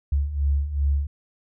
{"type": "beating tone pair", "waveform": "sine", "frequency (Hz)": [69, 71.6], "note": ["C#2", "D2"], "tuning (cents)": [-7, -43], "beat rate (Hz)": 2.6, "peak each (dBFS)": [-26, -21], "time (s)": [0.12, 1.07], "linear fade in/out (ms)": 5, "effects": []}